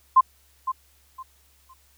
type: tone with echo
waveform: sine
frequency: 1046.5 Hz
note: C6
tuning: in tune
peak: -10 dBFS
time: 0.16-0.21 s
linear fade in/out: 10 ms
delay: 510 ms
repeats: 3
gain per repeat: -12 dB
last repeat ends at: 1.74 s
effects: added 69 Hz sine -61 dBFS peak until 1.97 s + white hiss -61 dBFS RMS until 1.97 s